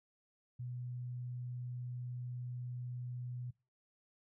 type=tone; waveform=sine; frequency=123.47 Hz; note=B2; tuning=in tune; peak=-40 dBFS; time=0.59-3.51 s; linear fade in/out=10 ms; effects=noise-tail reverb RT60 0.3 s tail -23 dB re dry